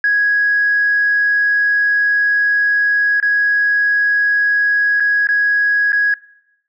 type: tone with dropouts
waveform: sine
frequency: 1661.2 Hz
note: G#6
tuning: in tune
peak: -10 dBFS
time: 0.04-6.14 s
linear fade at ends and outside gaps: 2 ms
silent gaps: 3.201-3.226 / 5-5.004 / 5.271-5.288 / 5.921-5.929 s
effects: noise-tail reverb RT60 0.9 s tail -22 dB re dry + tanh soft clip ceiling -6 dBFS